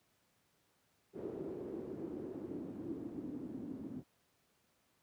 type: noise with low-pass filter sweep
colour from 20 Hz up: white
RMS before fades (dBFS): -44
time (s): 1.13-4.04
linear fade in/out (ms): 50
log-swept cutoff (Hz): 390 to 260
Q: 4.7
effects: pink hiss -75 dBFS RMS until 5.02 s + high-pass 100 Hz 12 dB/octave